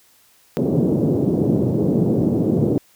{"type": "band-pass noise", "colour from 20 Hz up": "pink", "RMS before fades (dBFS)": -18, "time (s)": [0.57, 2.78], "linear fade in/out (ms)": 0, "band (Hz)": [130, 450], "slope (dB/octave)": 24, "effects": ["white hiss -55 dBFS RMS until 2.95 s"]}